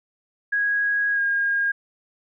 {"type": "tone with pitch glide", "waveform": "sine", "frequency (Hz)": [1652, 1622.7], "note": ["G#6", "G#6"], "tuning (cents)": [-10, -41], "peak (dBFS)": -19, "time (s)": [0.52, 1.72], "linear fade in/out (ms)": 10, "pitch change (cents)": -31, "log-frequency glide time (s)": [1.14, 1.2], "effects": []}